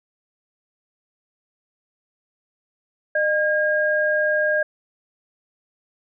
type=tone pair together; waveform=sine; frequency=608.8 / 1623 Hz; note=D#5 / G#6; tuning=-38 / -40 cents; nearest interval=octave + perfect fourth; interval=1698 cents; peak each=-20 dBFS; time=3.15-4.63 s; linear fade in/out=5 ms; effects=none